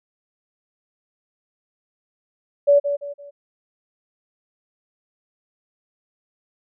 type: tone with echo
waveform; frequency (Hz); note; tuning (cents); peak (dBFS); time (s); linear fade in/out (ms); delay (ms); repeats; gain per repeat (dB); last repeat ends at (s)
sine; 572; D5; -46; -10; 2.67-2.8; 20; 170; 3; -9; 3.31
effects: none